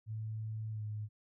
sine tone with pitch glide, 109.5 to 106.32 Hz, A2 to G#2, -8 to +41 cents, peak -37 dBFS, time 0.06-1.09 s, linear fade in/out 50 ms, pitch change -51 cents, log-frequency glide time 0.71-0.83 s, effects none

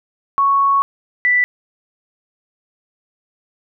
sine tone pair in turn, 1108.7 / 1975.5 Hz, C#6 / B6, 0 / 0 cents, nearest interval minor seventh, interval 1000 cents, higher second, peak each -11 dBFS, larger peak neither, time 0.38-0.82 / 1.25-1.44 s, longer first, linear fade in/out 0 ms, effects none

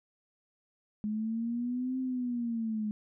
sine linear two-way sweep, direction up then down, 209.7 to 260.9 to 209.7 Hz, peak -30 dBFS, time 1.04-2.91 s, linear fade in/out 0 ms, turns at 1.99 s, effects none

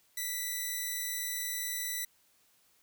5% pulse tone, 1975.5 Hz, B6, in tune, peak -23 dBFS, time 0.17-2.05 s, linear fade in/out 5 ms, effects white hiss -68 dBFS RMS until 2.82 s

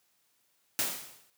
white noise with exponential decay, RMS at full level -27 dBFS, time 0.79-1.3 s, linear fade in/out 0 ms, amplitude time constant 110 ms, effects white hiss -72 dBFS RMS until 1.37 s + high-pass 100 Hz 12 dB/octave

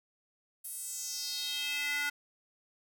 square tone with high-pass filter sweep, 289.7 Hz, D4, 24 cents flat, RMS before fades -36 dBFS, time 0.64-2.1 s, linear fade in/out 10 ms, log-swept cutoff 11000 to 1600 Hz, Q 3.4, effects none

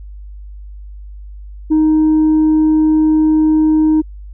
sine tone, 311.1 Hz, D#4, in tune, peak -6 dBFS, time 1.7-4.02 s, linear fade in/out 20 ms, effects tanh soft clip ceiling -7 dBFS + added 50 Hz sine -29 dBFS peak until 4.33 s

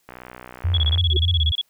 click train, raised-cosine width 0.5 ms, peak -22 dBFS, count 56, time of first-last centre 0.09-0.976 s, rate 62.1 Hz
sine tone with vibrato, 82.41 Hz, E2, in tune, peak -17 dBFS, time 0.64-1.52 s, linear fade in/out 10 ms, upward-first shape sine, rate 3.4 Hz, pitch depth 130 cents each way
sine tone bursts, 3358 Hz, G#7, 18 cents sharp, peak -19 dBFS, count 15, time 0.74-1.613 s, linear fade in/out 2 ms, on 33 ms, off 27 ms
sine tone with exponential growth, 369.3 Hz, F#4, 3 cents flat, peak -20 dBFS, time 1.09-1.17 s, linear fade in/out 5 ms, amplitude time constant 17 ms
effects white hiss -65 dBFS RMS until 1.69 s

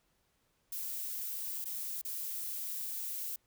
violet noise with dropouts, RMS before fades -39 dBFS, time 0.72-3.36 s, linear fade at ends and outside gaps 5 ms, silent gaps 1.644-1.654 / 2.015-2.049 s, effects pink hiss -75 dBFS RMS until 3.46 s

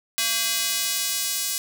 square tone with high-pass filter sweep, 226.9 Hz, A#3, 47 cents flat, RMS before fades -25 dBFS, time 0.18-1.58 s, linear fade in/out 0 ms, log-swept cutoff 3000 to 5700 Hz, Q 0.72, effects none

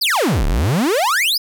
45% pulse exponential two-way sweep, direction down then up, 5300 to 33 to 5300 Hz, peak -14 dBFS, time 0.01-1.38 s, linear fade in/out 10 ms, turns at 0.46 s, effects none

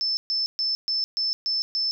sine tone bursts, 5274 Hz, E8, in tune, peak -22 dBFS, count 7, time 0.01-1.91 s, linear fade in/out 0 ms, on 160 ms, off 130 ms, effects none

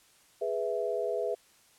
sine chord, E major, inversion first, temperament equal, 415.3 / 493.9 / 659.3 Hz, G#4 / B4 / E5, 0 / 0 / 0 cents, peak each -33 dBFS, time 0.41-1.35 s, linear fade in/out 10 ms, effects white hiss -62 dBFS RMS until 1.78 s + low-pass 11000 Hz 12 dB/octave

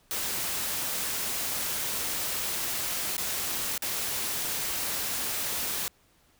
white noise with dropouts, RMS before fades -31 dBFS, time 0.11-5.88 s, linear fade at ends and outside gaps 0 ms, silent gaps 3.167-3.18 / 3.778-3.822 s, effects pink hiss -64 dBFS RMS until 6.39 s

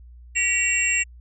sine tone cluster, 1933 / 2281 / 2738 / 7510 Hz, B6 / C#7 / F7 / A#8, -38 / +49 / -35 / +12 cents, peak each -27 / -27 / -22 / -24 dBFS, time 0.35-1.04 s, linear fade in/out 20 ms, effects added 60 Hz sine -42 dBFS peak until 1.2 s

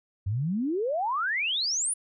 sine exponential sweep, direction up, 91.1 to 10230 Hz, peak -25 dBFS, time 0.26-1.94 s, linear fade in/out 10 ms, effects none

